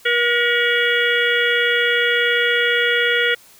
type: harmonic tone with a mistuned harmonic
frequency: 478.6 Hz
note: A#4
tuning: 46 cents sharp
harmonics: 1 / 3 / 4 / 5 / 6 / 7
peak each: -21 / -20 / -20 / -24 / -25 / -24 dBFS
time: 0.05-3.35 s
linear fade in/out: 10 ms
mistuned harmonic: 5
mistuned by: -100 cents
effects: white hiss -48 dBFS RMS until 3.59 s